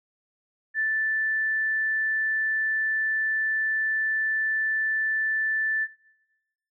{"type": "tone", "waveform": "sine", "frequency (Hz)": 1760, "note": "A6", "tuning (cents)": 0, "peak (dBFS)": -22, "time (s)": [0.74, 5.88], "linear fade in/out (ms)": 50, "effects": ["noise-tail reverb RT60 1.0 s tail -20 dB re dry"]}